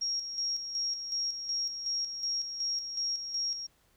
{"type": "tone with tremolo", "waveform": "sine", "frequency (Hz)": 5588, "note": "F8", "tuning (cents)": 0, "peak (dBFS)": -29, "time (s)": [0.01, 3.67], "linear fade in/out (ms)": 10, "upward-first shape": "square", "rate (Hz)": 2.7, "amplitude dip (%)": 55, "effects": ["pink hiss -68 dBFS RMS until 3.96 s"]}